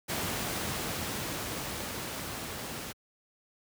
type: noise with level ramp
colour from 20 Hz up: pink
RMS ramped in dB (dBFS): -32 to -39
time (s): 0.08-2.93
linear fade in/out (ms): 20
effects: high-pass 80 Hz 12 dB/octave